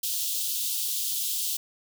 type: high-pass noise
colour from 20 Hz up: white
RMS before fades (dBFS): -29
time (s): 0.03-1.57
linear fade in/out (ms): 5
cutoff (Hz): 3000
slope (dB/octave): 48
effects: none